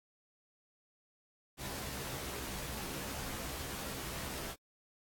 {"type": "noise with comb filter", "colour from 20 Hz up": "pink", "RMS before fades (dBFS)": -42, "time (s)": [1.57, 4.56], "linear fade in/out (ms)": 50, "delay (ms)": 15, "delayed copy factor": 0.9, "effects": ["AAC 64 kbps"]}